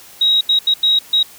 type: tone bursts at uneven times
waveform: sine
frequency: 3812 Hz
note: A#7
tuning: 38 cents sharp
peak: -10 dBFS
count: 5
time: 0.21-0.41 / 0.49-0.59 / 0.67-0.74 / 0.83-0.99 / 1.13-1.23 s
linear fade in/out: 5 ms
effects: white hiss -41 dBFS RMS until 1.38 s